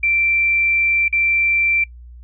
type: tone with dropouts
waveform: sine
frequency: 2349 Hz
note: D7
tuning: in tune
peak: -14 dBFS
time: 0.03-1.84 s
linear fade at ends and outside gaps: 5 ms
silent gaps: 1.082-1.126 s
effects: noise-tail reverb RT60 0.1 s tail -24 dB re dry + added 60 Hz sine -36 dBFS peak until 2.23 s